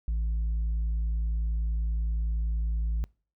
sine tone with tanh clipping, 55.3 Hz, A1, 9 cents sharp, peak -26 dBFS, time 0.08-3.04 s, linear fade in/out 0 ms, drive 2 dB, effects noise-tail reverb RT60 0.4 s tail -26 dB re dry

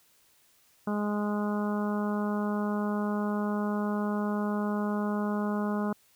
harmonic tone, 207.7 Hz, G#3, in tune, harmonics 1 / 2 / 3 / 4 / 5 / 6 / 7, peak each -28 / -36 / -38 / -40 / -40 / -41 / -44 dBFS, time 0.87-5.93 s, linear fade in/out 5 ms, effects white hiss -64 dBFS RMS until 6.15 s

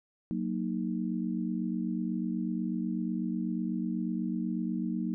sine chord, D# minor, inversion first, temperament equal, 185 / 233.1 / 311.1 Hz, F#3 / A#3 / D#4, 0 / 0 / 0 cents, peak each -33 / -33 / -36 dBFS, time 0.31-5.14 s, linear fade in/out 0 ms, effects none

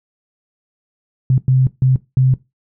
sine tone bursts at uneven times, 130.2 Hz, C3, 8 cents flat, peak -9 dBFS, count 4, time 1.3-1.38 / 1.48-1.67 / 1.82-1.96 / 2.17-2.34 s, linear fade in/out 2 ms, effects noise-tail reverb RT60 0.2 s tail -18 dB re dry

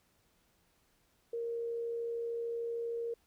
sine tone with amplitude modulation, 466.2 Hz, A#4, in tune, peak -33 dBFS, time 1.33-3.14 s, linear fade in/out 5 ms, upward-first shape sine, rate 73.1 Hz, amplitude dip 25%, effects pink hiss -72 dBFS RMS until 3.26 s

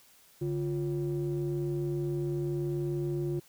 triangle ring-modulated tone, 103.3 Hz, G#2, 9 cents flat, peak -24 dBFS, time 0.41-3.4 s, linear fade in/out 10 ms, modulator 247 Hz, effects white hiss -60 dBFS RMS until 3.48 s

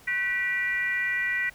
sine tone with frequency modulation, 1947 Hz, B6, 25 cents flat, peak -24 dBFS, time 0.07-1.5 s, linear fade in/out 10 ms, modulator 435 Hz, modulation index 0.73, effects pink hiss -53 dBFS RMS until 1.54 s

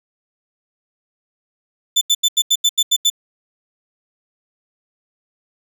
30% pulse tone bursts, 3520 Hz, A7, in tune, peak -9 dBFS, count 9, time 1.96-3.101 s, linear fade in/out 10 ms, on 53 ms, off 83 ms, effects none

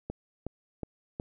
click train, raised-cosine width 2 ms, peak -21 dBFS, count 4, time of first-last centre 0.1-1.199 s, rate 2.73 Hz, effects none

